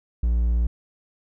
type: tone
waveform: triangle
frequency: 58.27 Hz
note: A#1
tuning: in tune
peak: -16 dBFS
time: 0.23-0.67 s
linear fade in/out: 5 ms
effects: none